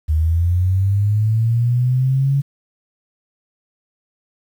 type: linear sweep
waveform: sine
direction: up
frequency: 75.9 to 140.7 Hz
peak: -13 dBFS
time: 0.08-2.42 s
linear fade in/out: 20 ms
effects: 8-bit